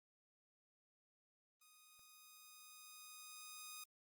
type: tone with level ramp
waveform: 5% pulse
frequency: 1244.5 Hz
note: D#6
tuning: in tune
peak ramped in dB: -54 to -38 dBFS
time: 1.61-3.84 s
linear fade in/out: 5 ms
effects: Opus 24 kbps